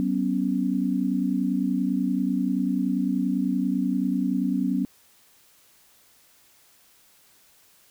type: chord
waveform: sine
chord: F# suspended fourth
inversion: none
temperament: equal with one note detuned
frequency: 189.65 / 246.9 / 277.2 Hz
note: F#3 / B3 / C#4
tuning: +43 / 0 / 0 cents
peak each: -26 dBFS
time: 0-4.85 s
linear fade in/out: 0 ms
effects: white hiss -58 dBFS RMS until 7.9 s